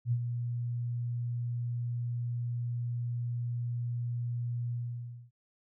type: tone with ADSR envelope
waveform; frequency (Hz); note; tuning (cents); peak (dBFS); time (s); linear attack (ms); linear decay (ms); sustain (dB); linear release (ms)
sine; 120; B2; -49; -24; 0.05-5.31; 68; 64; -7; 590
effects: none